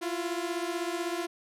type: beating tone pair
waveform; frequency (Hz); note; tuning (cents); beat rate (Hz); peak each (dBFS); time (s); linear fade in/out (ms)
sawtooth; 337.6 / 353.6; E4 / F4; +41 / +22; 16; -29 / -30; 0.01-1.27; 20
effects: low-pass 12000 Hz 12 dB/octave